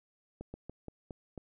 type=slowing click train; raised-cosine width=2 ms; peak=-29 dBFS; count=6; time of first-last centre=0.41-1.377 s; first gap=130 ms; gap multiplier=1.2; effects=none